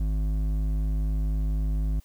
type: tone with hard clipping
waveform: sine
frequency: 52 Hz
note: G#1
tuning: 3 cents sharp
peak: -25 dBFS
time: 0-2 s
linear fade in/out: 5 ms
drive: 9 dB
effects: white hiss -62 dBFS RMS until 2.04 s